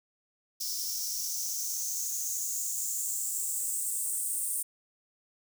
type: noise with high-pass filter sweep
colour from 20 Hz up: blue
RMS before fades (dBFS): -33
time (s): 0.6-4.63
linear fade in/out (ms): 10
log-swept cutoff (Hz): 5300 to 9000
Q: 6.1
effects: none